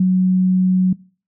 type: tone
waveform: sine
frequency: 185 Hz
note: F#3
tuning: in tune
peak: -11 dBFS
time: 0-0.93 s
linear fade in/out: 5 ms
effects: noise-tail reverb RT60 0.4 s tail -22 dB re dry